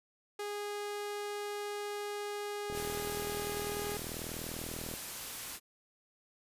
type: tone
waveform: sawtooth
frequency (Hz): 411.9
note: G#4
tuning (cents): -14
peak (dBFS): -33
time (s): 0.39-3.97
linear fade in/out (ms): 5
type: click train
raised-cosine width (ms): 2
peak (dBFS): -29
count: 91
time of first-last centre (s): 2.7-4.939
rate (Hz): 40.2
type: noise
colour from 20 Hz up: white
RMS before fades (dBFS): -42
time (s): 2.72-5.6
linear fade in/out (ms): 50
effects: resampled to 32000 Hz